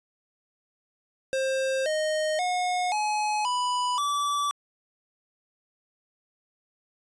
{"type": "tone with pitch steps", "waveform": "square", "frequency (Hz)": [530, 619.5, 724, 846.2, 989, 1155.9], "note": ["C5", "D#5", "F#5", "G#5", "B5", "D6"], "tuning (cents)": [22, -8, -38, 32, 2, -28], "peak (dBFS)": -25, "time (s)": [1.33, 4.51], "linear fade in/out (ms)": 0, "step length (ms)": 530, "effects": ["resampled to 22050 Hz"]}